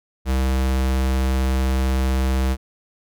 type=tone; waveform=square; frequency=65.41 Hz; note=C2; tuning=in tune; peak=-18 dBFS; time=0.25-2.57 s; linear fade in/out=50 ms; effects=none